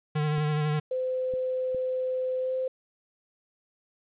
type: tone with vibrato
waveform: square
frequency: 151 Hz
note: D3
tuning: 48 cents sharp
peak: -25 dBFS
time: 0.15-0.8 s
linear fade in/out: 10 ms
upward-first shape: sine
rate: 12 Hz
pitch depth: 26 cents each way
type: clicks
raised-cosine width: 3 ms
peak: -30 dBFS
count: 3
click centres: 0.382 / 1.338 / 1.747 s
type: tone with pitch glide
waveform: sine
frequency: 513 to 518.1 Hz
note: C5 to C5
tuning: -34 to -17 cents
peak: -26 dBFS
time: 0.91-2.68 s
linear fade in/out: 5 ms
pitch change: +17 cents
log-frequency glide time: 2.39-2.54 s
effects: resampled to 8000 Hz + 10-bit